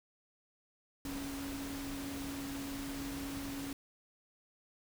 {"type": "tone in noise", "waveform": "sine", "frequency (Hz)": 277.2, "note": "C#4", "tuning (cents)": 0, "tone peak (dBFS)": -40, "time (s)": [1.05, 3.73], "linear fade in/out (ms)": 2, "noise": "pink", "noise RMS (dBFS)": -45, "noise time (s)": [1.05, 3.73], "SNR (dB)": 2, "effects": []}